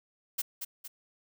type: noise with echo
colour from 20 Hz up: blue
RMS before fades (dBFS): -31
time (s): 0.38-0.42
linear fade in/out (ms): 10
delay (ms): 230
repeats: 2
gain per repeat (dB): -6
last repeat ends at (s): 0.88
effects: none